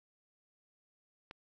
click, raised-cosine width 0.3 ms, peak -30 dBFS, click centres 1.311 s, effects none

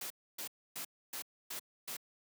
white noise bursts, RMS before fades -42 dBFS, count 6, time 0.01-1.968 s, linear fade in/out 5 ms, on 93 ms, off 280 ms, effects high-pass 150 Hz 12 dB/octave

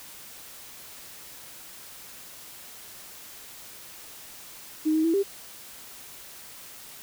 sine tone with pitch steps, 310.8 / 315.7 / 329.3 / 395.7 Hz, D#4 / D#4 / E4 / G4, -2 / +25 / -2 / +16 cents, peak -20 dBFS, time 4.85-5.234 s, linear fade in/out 20 ms, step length 96 ms, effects white hiss -45 dBFS RMS until 7.02 s

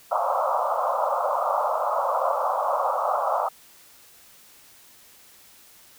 pink band-pass noise, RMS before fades -24 dBFS, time 0.11-3.49 s, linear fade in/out 10 ms, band 530 to 1300 Hz, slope 96 dB/octave, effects white hiss -52 dBFS RMS until 5.98 s

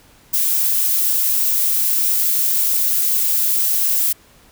violet noise, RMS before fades -17 dBFS, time 0.33-4.13 s, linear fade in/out 10 ms, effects pink hiss -50 dBFS RMS until 4.51 s

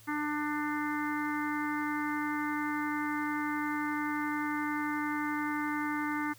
harmonic tone, 298.1 Hz, D4, 26 cents sharp, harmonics 1 / 3 / 4 / 5 / 6 / 7, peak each -33 / -38 / -39 / -40 / -41 / -41 dBFS, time 0.07-6.34 s, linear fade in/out 20 ms, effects added 111 Hz sine -58 dBFS peak until 6.38 s + white hiss -58 dBFS RMS until 6.38 s

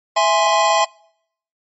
square chord, E augmented, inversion none, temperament equal, 659.3 / 830.6 / 1046.5 Hz, E5 / G#5 / B#5, 0 / 0 / 0 cents, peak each -18 dBFS, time 0.16-0.85 s, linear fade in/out 10 ms, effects noise-tail reverb RT60 0.7 s tail -25 dB re dry + MP3 32 kbps

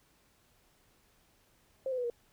sine tone with pitch steps, 530 / 510.8 / 492.2 / 474.4 Hz, C5 / C5 / B4 / A#4, +22 / -42 / -6 / +30 cents, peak -31 dBFS, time 1.86-2.1 s, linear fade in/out 2 ms, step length 60 ms, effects pink hiss -68 dBFS RMS until 2.32 s

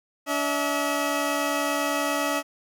15% pulse tone pair together, 287.5 / 645 Hz, D4 / E5, -37 / -38 cents, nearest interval octave + major second, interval 1399 cents, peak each -20 dBFS, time 0.26-2.43 s, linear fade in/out 50 ms, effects none

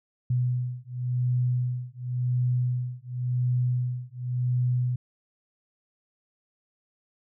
sine beating tone pair, 123.9 / 124.82 Hz, B2 / B2, +6 / +19 cents, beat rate 0.92 Hz, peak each -27 dBFS, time 0.3-4.96 s, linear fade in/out 5 ms, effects none

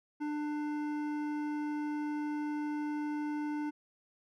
sine tone with hard clipping, 297.9 Hz, D4, 25 cents sharp, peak -35 dBFS, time 0.2-3.71 s, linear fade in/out 20 ms, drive 12 dB, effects none

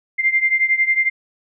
sine beating tone pair, 2093 / 2104 Hz, C7 / C7, 0 / +9 cents, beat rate 11 Hz, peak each -16 / -19 dBFS, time 0.18-1.1 s, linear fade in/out 20 ms, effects none

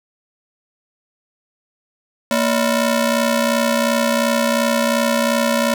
sawtooth ring-modulated tone, 402.8 Hz, G4, 47 cents sharp, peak -8 dBFS, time 2.31-5.74 s, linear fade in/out 2 ms, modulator 170 Hz, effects none

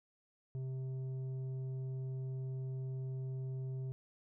sine tone with tanh clipping, 131 Hz, C3, 2 cents sharp, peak -39 dBFS, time 0.55-3.92 s, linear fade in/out 0 ms, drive 7 dB, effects none

